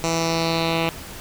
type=tone with low-pass filter sweep; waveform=10% pulse; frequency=164.81 Hz; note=E3; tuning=in tune; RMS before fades=-22 dBFS; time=0.04-0.89 s; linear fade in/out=0 ms; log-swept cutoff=6700 to 3100 Hz; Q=3.1; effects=pink hiss -37 dBFS RMS until 1.2 s